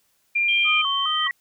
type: tone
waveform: sine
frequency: 2393 Hz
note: D7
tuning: 32 cents sharp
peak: -18 dBFS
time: 0.35-0.82 s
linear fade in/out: 10 ms
type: tone with pitch glide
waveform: sine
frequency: 3176 to 3112 Hz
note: G7 to G7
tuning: +22 to -13 cents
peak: -22 dBFS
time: 0.48-1.28 s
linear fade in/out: 10 ms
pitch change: -35 cents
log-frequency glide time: 0.59-0.85 s
type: tone with vibrato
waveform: sine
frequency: 1172 Hz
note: D6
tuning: 4 cents flat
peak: -24 dBFS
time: 0.64-1.31 s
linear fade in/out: 50 ms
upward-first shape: square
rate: 2.4 Hz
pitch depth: 100 cents each way
type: tone with exponential growth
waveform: sine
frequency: 1932 Hz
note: B6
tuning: 39 cents flat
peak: -21 dBFS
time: 0.8-1.31 s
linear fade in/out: 1 ms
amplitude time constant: 110 ms
effects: white hiss -66 dBFS RMS until 1.4 s